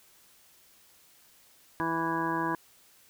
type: harmonic tone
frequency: 164.81 Hz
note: E3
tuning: in tune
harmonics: 1 / 2 / 3 / 4 / 5 / 6 / 7 / 9 / 10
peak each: -39 / -32 / -42 / -42 / -41 / -31 / -40 / -43 / -36 dBFS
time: 1.8-2.55 s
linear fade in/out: 0 ms
effects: white hiss -60 dBFS RMS until 3.09 s